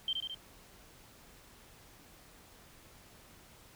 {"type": "tone with echo", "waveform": "sine", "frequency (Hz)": 3136, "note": "G7", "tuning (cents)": 0, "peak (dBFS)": -30, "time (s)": [0.08, 0.13], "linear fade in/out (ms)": 2, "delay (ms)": 72, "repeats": 3, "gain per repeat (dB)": -3, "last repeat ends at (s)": 0.346, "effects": ["pink hiss -58 dBFS RMS until 3.75 s"]}